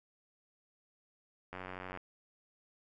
click train, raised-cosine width 0.5 ms, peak -28 dBFS, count 42, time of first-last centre 1.53-1.974 s, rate 92.4 Hz, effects none

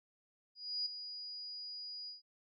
sine tone with ADSR envelope, 4900 Hz, D#8, 27 cents flat, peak -33 dBFS, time 0.55-2.22 s, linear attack 310 ms, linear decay 7 ms, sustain -10 dB, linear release 140 ms, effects none

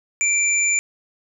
sine tone pair together, 2349 / 7039 Hz, D7 / A8, 0 / 0 cents, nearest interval octave + perfect fifth, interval 1900 cents, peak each -19 dBFS, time 0.21-0.79 s, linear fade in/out 0 ms, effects none

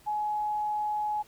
sine tone, 843 Hz, G#5, 26 cents sharp, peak -27 dBFS, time 0.06-1.23 s, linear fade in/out 20 ms, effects pink hiss -58 dBFS RMS until 1.27 s

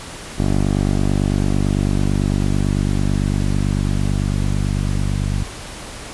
10% pulse tone with low-pass filter sweep, 49 Hz, G1, in tune, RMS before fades -18 dBFS, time 0.38-5.44 s, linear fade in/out 10 ms, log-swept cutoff 580 to 150 Hz, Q 0.71, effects pink hiss -33 dBFS RMS until 6.13 s + resampled to 24000 Hz

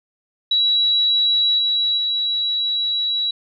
sine tone with level steps, 3902 Hz, B7, 22 cents flat, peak -14 / -16 / -18 dBFS, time 0.51-3.31 s, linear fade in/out 5 ms, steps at 1.58 / 1.97 s, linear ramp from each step 10 ms, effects none

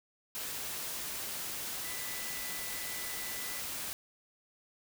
sine tone in noise, 1989 Hz, B6, 12 cents sharp, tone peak -46 dBFS, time 1.85-3.6 s, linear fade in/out 0 ms, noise white, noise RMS -39 dBFS, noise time 0.35-3.93 s, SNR -10 dB, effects none

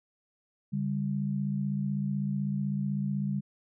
sine tone pair together, 142.6 / 198.55 Hz, C#3 / G3, +49 / +22 cents, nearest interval tritone, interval 573 cents, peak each -31 / -30 dBFS, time 0.72-3.41 s, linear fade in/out 20 ms, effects none

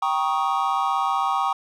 triangle chord, Eb dominant seventh, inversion first, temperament equal with one note detuned, 784 / 942.1 / 1108.7 / 1244.5 Hz, G5 / Bb5 / Db6 / Eb6, 0 / +18 / 0 / 0 cents, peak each -23 / -25 / -23 / -25 dBFS, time 0.02-1.53 s, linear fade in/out 5 ms, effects none

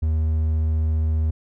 triangle tone, 78.7 Hz, D#2, 20 cents sharp, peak -16 dBFS, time 0.02-1.31 s, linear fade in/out 10 ms, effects none

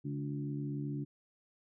harmonic tone with a mistuned harmonic, 71.3 Hz, C#2, 49 cents sharp, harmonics 2 / 3 / 4 / 5, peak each -37 / -45 / -40 / -48 dBFS, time 0.04-1.05 s, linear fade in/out 20 ms, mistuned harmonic 4, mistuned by +23 cents, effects none

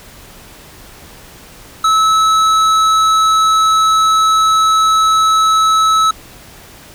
sine tone with hard clipping, 1300 Hz, E6, 24 cents flat, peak -10 dBFS, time 1.84-6.11 s, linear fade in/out 5 ms, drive 11 dB, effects pink hiss -38 dBFS RMS until 6.94 s

